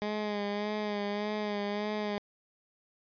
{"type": "tone with vibrato", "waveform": "15% pulse", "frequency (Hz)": 207.7, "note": "G#3", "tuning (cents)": 0, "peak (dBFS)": -25, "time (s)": [0.02, 2.18], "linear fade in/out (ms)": 0, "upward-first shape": "sine", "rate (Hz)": 1.7, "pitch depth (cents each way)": 37, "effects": ["resampled to 11025 Hz"]}